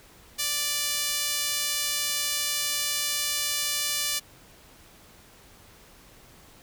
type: tone with high-pass filter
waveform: sawtooth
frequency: 587.3 Hz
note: D5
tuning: in tune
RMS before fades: -28 dBFS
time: 0.38-4.2 s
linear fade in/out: 20 ms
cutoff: 3600 Hz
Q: 0.73
effects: pink hiss -53 dBFS RMS until 6.62 s